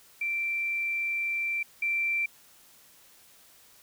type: tone pair in turn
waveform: sine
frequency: 2349 / 2349 Hz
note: D7 / D7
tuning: 0 / 0 cents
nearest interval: unison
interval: 0 cents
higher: neither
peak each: -27 / -25 dBFS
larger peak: second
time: 0.21-1.63 / 1.82-2.26 s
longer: first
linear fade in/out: 5 ms
effects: white hiss -57 dBFS RMS until 3.82 s